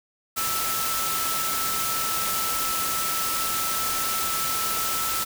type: tone in noise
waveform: sine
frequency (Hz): 1318.5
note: E6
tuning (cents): 0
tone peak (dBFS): -29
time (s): 0.36-5.25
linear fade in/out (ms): 20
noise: white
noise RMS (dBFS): -27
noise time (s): 0.36-5.25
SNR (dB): -5
effects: none